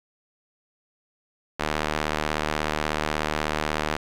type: tone with band-pass filter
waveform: sawtooth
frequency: 76.4 Hz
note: D#2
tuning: 31 cents flat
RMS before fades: -27 dBFS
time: 1.59-3.97 s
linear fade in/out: 10 ms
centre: 1600 Hz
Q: 0.5
effects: 8-bit